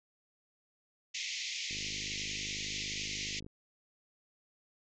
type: band-pass noise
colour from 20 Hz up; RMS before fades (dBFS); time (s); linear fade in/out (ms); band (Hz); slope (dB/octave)
pink; -39; 1.14-3.4; 10; 2000 to 7000; 96
type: click train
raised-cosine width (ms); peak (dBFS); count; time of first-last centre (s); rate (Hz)
3; -36; 91; 1.71-3.464; 51.3
effects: none